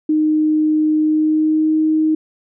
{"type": "tone with pitch glide", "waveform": "sine", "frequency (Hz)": [308.4, 312.7], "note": ["D#4", "D#4"], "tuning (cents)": [-15, 9], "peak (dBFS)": -12, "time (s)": [0.09, 2.15], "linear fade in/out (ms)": 5, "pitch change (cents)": 24, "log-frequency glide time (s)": [1.01, 1.76], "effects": []}